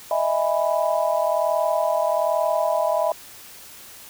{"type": "chord", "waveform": "sine", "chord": "E major seventh", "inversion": "third", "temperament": "just", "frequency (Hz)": [618.1, 659.3, 824.1, 988.9], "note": ["D#5", "E5", "G#5", "B5"], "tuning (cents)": [-12, 0, -14, 2], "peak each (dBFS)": [-23, -22, -28, -26], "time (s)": [0.11, 3.12], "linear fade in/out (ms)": 2, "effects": ["white hiss -43 dBFS RMS until 4.09 s"]}